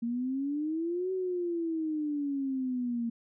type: exponential two-way sweep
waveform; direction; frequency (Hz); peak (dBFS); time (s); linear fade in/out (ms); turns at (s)
sine; up then down; 230 to 378.5 to 230; -29; 0.02-3.1; 10; 1.12
effects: none